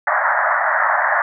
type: band-pass noise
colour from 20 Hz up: white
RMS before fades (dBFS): -17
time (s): 0.07-1.22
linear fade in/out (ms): 2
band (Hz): 590 to 1900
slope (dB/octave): 96
effects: none